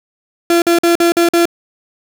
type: tone bursts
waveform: 35% pulse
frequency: 341.2 Hz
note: F4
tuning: 40 cents flat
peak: -7 dBFS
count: 6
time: 0.5-1.455 s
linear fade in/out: 2 ms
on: 120 ms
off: 47 ms
effects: none